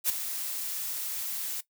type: noise with ADSR envelope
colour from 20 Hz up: blue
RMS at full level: -23 dBFS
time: 0.04-1.61 s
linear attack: 54 ms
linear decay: 10 ms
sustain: -11 dB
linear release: 11 ms
effects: noise-tail reverb RT60 0.1 s tail -17 dB re dry